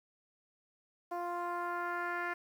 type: tone with low-pass filter sweep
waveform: 10% pulse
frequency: 349.2 Hz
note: F4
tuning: in tune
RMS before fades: -37 dBFS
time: 1.11-2.34 s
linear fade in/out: 10 ms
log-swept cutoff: 830 to 1900 Hz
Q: 2
effects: 10-bit